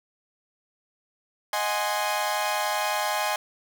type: chord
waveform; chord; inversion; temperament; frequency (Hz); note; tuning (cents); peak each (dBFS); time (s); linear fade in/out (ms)
sawtooth; Ab dominant seventh; second; equal; 622.3 / 740 / 830.6 / 1046.5; Eb5 / Gb5 / Ab5 / C6; 0 / 0 / 0 / 0; -27 / -29 / -24 / -27; 1.53-3.36; 2
effects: none